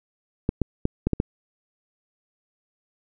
clicks, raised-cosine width 3 ms, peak -8 dBFS, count 6, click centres 0.491 / 0.617 / 0.854 / 1.07 / 1.133 / 1.201 s, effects none

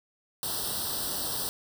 white noise with comb filter, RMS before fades -32 dBFS, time 0.43-1.49 s, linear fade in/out 0 ms, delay 0.22 ms, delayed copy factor +0.95, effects none

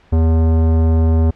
sine tone with tanh clipping, 81 Hz, E2, 30 cents flat, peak -12 dBFS, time 0.12-1.31 s, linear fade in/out 10 ms, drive 17 dB, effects pink hiss -50 dBFS RMS until 1.35 s + low-pass 3000 Hz 12 dB/octave

